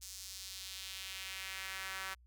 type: tone with high-pass filter sweep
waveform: sawtooth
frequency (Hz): 190.7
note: G3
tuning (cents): -47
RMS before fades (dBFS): -45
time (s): 0.01-2.15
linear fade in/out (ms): 20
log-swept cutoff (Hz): 6000 to 1400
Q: 1.5
effects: added 60 Hz sine -60 dBFS peak until 2.26 s